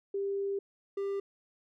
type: tone pair in turn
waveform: sine / triangle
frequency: 396.5 / 396.5 Hz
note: G4 / G4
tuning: +20 / +20 cents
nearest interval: unison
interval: 0 cents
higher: neither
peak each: -30 / -29 dBFS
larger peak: second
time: 0.14-0.59 / 0.97-1.2 s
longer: first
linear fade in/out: 5 ms
effects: none